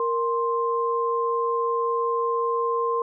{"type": "tone pair together", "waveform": "sine", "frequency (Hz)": [466.2, 1049.1], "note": ["A#4", "C6"], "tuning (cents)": [0, 4], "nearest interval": "octave + major second", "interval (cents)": 1404, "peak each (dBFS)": -24, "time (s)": [0, 3.02], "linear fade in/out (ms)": 2, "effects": []}